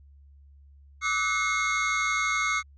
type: tone cluster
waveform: square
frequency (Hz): 1169 / 1281 / 1491 / 2164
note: D6 / E6 / F#6 / C#7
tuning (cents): -8 / -50 / +13 / -42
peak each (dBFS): -33 / -31 / -35 / -27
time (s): 1.01-2.63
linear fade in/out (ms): 50
effects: added 70 Hz sine -50 dBFS peak until 2.77 s + resampled to 16000 Hz